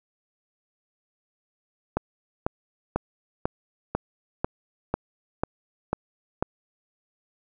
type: click train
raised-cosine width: 1 ms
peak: -9 dBFS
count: 10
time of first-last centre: 1.97-6.425 s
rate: 2.02 Hz
effects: none